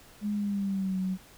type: tone with pitch glide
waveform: sine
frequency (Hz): 207.7 to 187.19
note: G#3 to F#3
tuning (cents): 0 to +20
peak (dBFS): -27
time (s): 0.21-1.18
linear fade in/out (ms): 50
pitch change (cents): -180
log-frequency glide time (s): 0.33-0.98
effects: pink hiss -54 dBFS RMS until 1.37 s